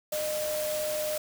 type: tone in noise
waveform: sine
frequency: 610 Hz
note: D#5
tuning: 34 cents flat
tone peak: -29 dBFS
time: 0.12-1.18 s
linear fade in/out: 5 ms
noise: white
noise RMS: -36 dBFS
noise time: 0.12-1.18 s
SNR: +4 dB
effects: none